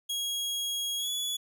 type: tone with pitch glide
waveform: sawtooth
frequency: 3300 to 3407 Hz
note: G#7 to G#7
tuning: -12 to +44 cents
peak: -27 dBFS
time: 0.09-1.37 s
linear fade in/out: 10 ms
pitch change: +56 cents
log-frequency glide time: 0.98-1.1 s
effects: none